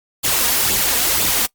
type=noise with flanger; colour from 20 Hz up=white; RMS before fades=-17 dBFS; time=0.23-1.47 s; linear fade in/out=20 ms; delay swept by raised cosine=0.25 to 4.25 ms; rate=2 Hz; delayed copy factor=+0.55; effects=noise-tail reverb RT60 0.1 s tail -23 dB re dry + Opus 48 kbps